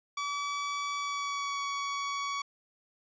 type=tone with pitch glide; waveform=sawtooth; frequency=1145 to 1126.6 Hz; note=D6 to C#6; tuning=-44 to +28 cents; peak=-28 dBFS; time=0.17-2.42 s; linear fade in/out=5 ms; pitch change=-28 cents; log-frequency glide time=0.98-1.61 s; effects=resampled to 16000 Hz